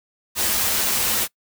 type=noise with comb filter; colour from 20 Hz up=white; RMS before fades=-21 dBFS; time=0.35-1.28 s; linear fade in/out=50 ms; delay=7 ms; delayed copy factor=-0.5; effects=noise-tail reverb RT60 0.1 s tail -23 dB re dry